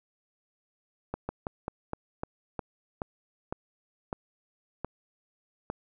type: slowing click train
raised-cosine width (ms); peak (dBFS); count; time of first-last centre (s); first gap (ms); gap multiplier
1; -18; 12; 1.14-5.701; 150; 1.19
effects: none